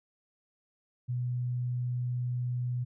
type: tone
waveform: sine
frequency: 123.47 Hz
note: B2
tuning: in tune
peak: -29 dBFS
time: 1.08-2.85 s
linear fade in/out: 20 ms
effects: none